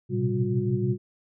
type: tone cluster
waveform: sine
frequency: 112.8 / 125 / 131.3 / 195.4 / 360.4 Hz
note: A2 / B2 / C3 / G3 / F#4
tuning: +44 / +21 / +6 / -5 / -45 cents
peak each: -29 dBFS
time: 0.09-0.98 s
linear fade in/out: 50 ms
effects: none